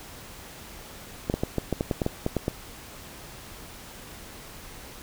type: clicks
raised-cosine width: 2 ms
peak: -11 dBFS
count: 12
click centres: 1.299 / 1.34 / 1.435 / 1.583 / 1.727 / 1.809 / 1.912 / 2.018 / 2.064 / 2.264 / 2.367 / 2.481 s
effects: pink hiss -44 dBFS RMS until 5.02 s